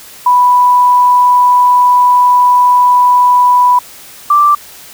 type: tone pair in turn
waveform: sine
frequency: 987.8 / 1174.7 Hz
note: B5 / D6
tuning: 0 / 0 cents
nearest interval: minor third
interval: 300 cents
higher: second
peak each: -4 dBFS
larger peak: neither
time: 0.26-3.79 / 4.3-4.55 s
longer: first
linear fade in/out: 5 ms
effects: white hiss -34 dBFS RMS until 4.93 s